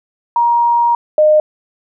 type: tone pair in turn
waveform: sine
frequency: 945 / 611.8 Hz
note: A#5 / D#5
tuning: +23 / -29 cents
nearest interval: minor sixth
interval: 752 cents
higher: first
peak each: -9 / -6 dBFS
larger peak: second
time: 0.36-0.95 / 1.18-1.4 s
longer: first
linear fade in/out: 2 ms
effects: none